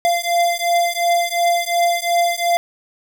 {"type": "beating tone pair", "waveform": "square", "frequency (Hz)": [690, 692.8], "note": ["F5", "F5"], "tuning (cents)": [-21, -14], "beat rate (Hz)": 2.8, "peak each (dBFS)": [-19, -19], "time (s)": [0.05, 2.57], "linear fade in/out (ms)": 0, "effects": ["9-bit"]}